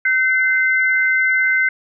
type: tone pair together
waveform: sine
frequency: 1533.1 / 2069 Hz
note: G6 / C7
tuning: -39 / -20 cents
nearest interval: perfect fourth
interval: 519 cents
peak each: -16 dBFS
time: 0.05-1.69 s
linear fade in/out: 5 ms
effects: none